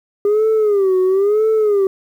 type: tone with vibrato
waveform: sine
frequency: 403.9 Hz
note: G#4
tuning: 48 cents flat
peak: -9 dBFS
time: 0.25-1.87 s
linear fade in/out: 2 ms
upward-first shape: sine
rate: 1 Hz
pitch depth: 150 cents each way
effects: tanh soft clip ceiling -10 dBFS + 8-bit